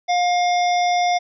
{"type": "harmonic tone with a mistuned harmonic", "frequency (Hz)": 710, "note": "F5", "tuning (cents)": 28, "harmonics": [1, 3, 5, 7, 8], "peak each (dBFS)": [-16, -26, -30, -33, -34], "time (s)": [0.08, 1.19], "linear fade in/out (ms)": 20, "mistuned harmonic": 7, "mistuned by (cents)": 40, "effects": []}